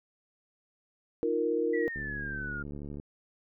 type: chord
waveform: sine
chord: Eb suspended second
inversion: none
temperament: equal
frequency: 311.1 / 349.2 / 466.2 Hz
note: Eb4 / F4 / Bb4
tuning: 0 / 0 / 0 cents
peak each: -33 / -32 / -28 dBFS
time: 1.23-1.88 s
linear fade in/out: 0 ms
type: exponential sweep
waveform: sine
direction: down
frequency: 1975.5 to 1398 Hz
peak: -35 dBFS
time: 1.73-2.63 s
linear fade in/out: 10 ms
type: click train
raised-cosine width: 3 ms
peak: -29 dBFS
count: 76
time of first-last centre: 1.96-2.999 s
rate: 72.2 Hz
effects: none